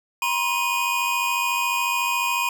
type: tone cluster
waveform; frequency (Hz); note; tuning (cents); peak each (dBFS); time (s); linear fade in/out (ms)
square; 960 / 1054 / 2476; B5 / C6 / D#7; -49 / +12 / -9; -26 / -28 / -25; 0.22-2.49; 2
effects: none